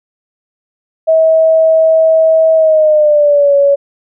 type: tone with pitch glide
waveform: sine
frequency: 643 to 563 Hz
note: E5 to C#5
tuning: -43 to +27 cents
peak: -5 dBFS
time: 1.07-3.76 s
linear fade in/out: 20 ms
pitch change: -230 cents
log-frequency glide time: 2.55-3.55 s
effects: none